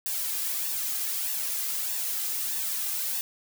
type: noise with flanger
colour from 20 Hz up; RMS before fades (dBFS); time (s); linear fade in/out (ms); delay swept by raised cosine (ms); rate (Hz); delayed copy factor
blue; -30; 0.06-3.21; 0; 1.1 to 2.5; 1.6; +0.6
effects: none